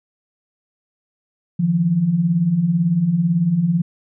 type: beating tone pair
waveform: sine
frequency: 154.7 / 172.7 Hz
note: D#3 / F3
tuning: -10 / -19 cents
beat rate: 18 Hz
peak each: -22 / -15 dBFS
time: 1.59-3.82 s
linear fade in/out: 10 ms
effects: none

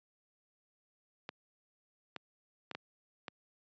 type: clicks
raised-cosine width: 0.3 ms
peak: -24 dBFS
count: 5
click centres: 1.291 / 2.163 / 2.713 / 2.75 / 3.282 s
effects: high-pass 150 Hz 12 dB/octave + resampled to 16000 Hz

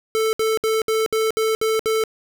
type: tone bursts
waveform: square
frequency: 441.1 Hz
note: A4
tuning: 4 cents sharp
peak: -18 dBFS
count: 8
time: 0.15-2.038 s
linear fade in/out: 0 ms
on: 180 ms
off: 64 ms
effects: none

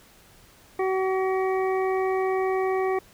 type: harmonic tone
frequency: 378.3 Hz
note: F#4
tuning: 38 cents sharp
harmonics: 1 / 2 / 3 / 5 / 6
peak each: -23 / -29 / -33 / -37 / -39 dBFS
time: 0.79-2.99 s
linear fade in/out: 5 ms
effects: pink hiss -54 dBFS RMS until 3.13 s

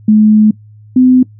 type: tone pair in turn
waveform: sine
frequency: 214 / 254.5 Hz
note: A3 / C4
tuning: -48 / -48 cents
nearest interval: minor third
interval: 300 cents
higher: second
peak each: -3 dBFS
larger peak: neither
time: 0.08-0.51 / 0.96-1.23 s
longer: first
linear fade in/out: 5 ms
effects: noise-tail reverb RT60 0.1 s tail -19 dB re dry + added 106 Hz sine -35 dBFS peak until 1.39 s

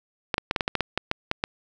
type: clicks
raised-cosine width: 0.3 ms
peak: -7 dBFS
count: 12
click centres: 0.342 / 0.381 / 0.511 / 0.562 / 0.608 / 0.679 / 0.753 / 0.807 / 0.976 / 1.114 / 1.314 / 1.439 s
effects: none

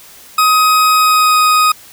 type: tone with pitch glide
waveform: 40% pulse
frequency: 1260 to 1250.6 Hz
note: D#6 to D#6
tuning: +21 to +8 cents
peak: -7 dBFS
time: 0.38-1.72 s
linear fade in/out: 5 ms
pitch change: -13 cents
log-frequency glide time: 0.95-1.4 s
effects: white hiss -39 dBFS RMS until 1.92 s

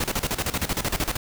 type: noise with tremolo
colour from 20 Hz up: pink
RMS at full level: -24 dBFS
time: 0-1.17 s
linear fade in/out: 5 ms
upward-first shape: square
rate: 13 Hz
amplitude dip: 80%
effects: none

